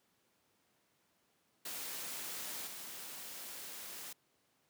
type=noise with level steps; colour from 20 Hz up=white; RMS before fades=-43 / -47 dBFS; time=1.65-4.13 s; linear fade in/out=5 ms; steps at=2.67 s; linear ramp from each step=2 ms; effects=pink hiss -75 dBFS RMS until 4.69 s + high-pass 150 Hz 12 dB/octave